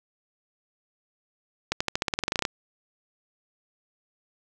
accelerating click train, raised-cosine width 0.2 ms, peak -7 dBFS, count 15, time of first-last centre 1.72-2.452 s, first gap 85 ms, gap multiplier 0.92, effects none

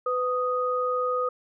sine tone pair together, 501.6 / 1244.5 Hz, B4 / D#6, +27 / 0 cents, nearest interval octave + major third, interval 1573 cents, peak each -26 dBFS, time 0.06-1.29 s, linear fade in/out 5 ms, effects none

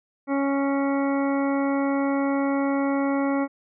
harmonic tone, 277.2 Hz, C#4, in tune, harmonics 1 / 2 / 3 / 4 / 5 / 7 / 8, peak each -22 / -28 / -32 / -34 / -36 / -39 / -40 dBFS, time 0.27-3.48 s, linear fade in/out 50 ms, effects none

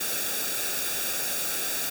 white noise with comb filter, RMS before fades -29 dBFS, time 0-1.9 s, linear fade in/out 10 ms, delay 0.97 ms, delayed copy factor -0.7, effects none

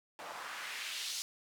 white noise with band-pass filter sweep, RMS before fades -42 dBFS, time 0.19-1.22 s, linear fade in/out 0 ms, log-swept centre 720 to 5200 Hz, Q 1.5, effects none

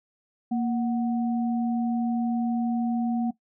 sine tone pair together, 233.1 / 740 Hz, A#3 / F#5, 0 / 0 cents, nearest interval octave + minor sixth, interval 2000 cents, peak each -23 / -33 dBFS, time 0.51-3.31 s, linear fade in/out 10 ms, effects noise-tail reverb RT60 0.1 s tail -17 dB re dry

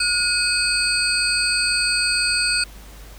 sine tone cluster, 1444 / 2521 / 4407 / 4739 / 8430 Hz, F#6 / D#7 / C#8 / D8 / C9, -43 / +22 / -11 / +15 / +12 cents, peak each -24 dBFS, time 0-2.64 s, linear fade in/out 5 ms, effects added 50 Hz sine -39 dBFS peak until 3.18 s + pink hiss -45 dBFS RMS until 3.18 s

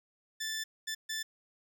15% pulse tone bursts at uneven times, 1760 Hz, A6, in tune, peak -28 dBFS, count 3, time 0.4-0.64 / 0.87-0.95 / 1.09-1.23 s, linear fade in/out 10 ms, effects none

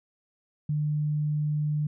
sine tone, 150 Hz, D3, 37 cents sharp, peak -24 dBFS, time 0.69-1.87 s, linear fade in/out 5 ms, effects none

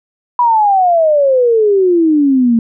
sine exponential sweep, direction down, 987.8 to 224.9 Hz, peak -7 dBFS, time 0.39-2.59 s, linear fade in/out 2 ms, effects none

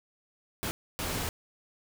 pink noise bursts at uneven times, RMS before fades -33 dBFS, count 2, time 0.63-0.71 / 0.99-1.29 s, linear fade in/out 0 ms, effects none

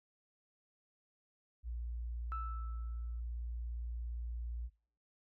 sine tone, 58.7 Hz, A#1, 13 cents sharp, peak -38 dBFS, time 1.63-4.7 s, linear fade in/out 50 ms
sine tone with exponential decay, 1318.5 Hz, E6, in tune, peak -37 dBFS, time 2.32-3.2 s, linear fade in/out 0 ms, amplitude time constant 190 ms
effects noise-tail reverb RT60 0.5 s tail -22 dB re dry + tanh soft clip ceiling -29 dBFS

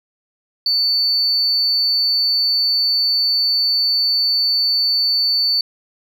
sine tone, 4500 Hz, C#8, 25 cents sharp, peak -13 dBFS, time 0.66-5.61 s, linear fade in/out 2 ms, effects tanh soft clip ceiling -9 dBFS + 9-bit

